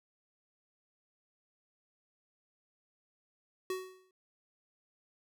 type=tone with exponential decay; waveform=square; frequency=373.2 Hz; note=F#4; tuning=15 cents sharp; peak=-32 dBFS; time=3.7-4.11 s; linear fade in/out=2 ms; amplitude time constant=88 ms; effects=none